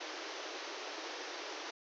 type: band-pass noise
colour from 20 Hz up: pink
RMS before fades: -44 dBFS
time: 0-1.71 s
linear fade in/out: 10 ms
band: 300 to 6300 Hz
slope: 96 dB/octave
effects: none